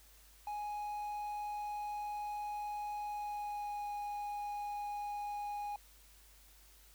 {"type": "tone with pitch glide", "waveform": "triangle", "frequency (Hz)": [832, 824.3], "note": ["G#5", "G#5"], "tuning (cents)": [3, -13], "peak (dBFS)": -36, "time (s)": [0.47, 5.76], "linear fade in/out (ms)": 2, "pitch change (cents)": -16, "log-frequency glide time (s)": [3.06, 3.88], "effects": ["added 50 Hz sine -62 dBFS peak until 6.94 s", "white hiss -63 dBFS RMS until 6.94 s"]}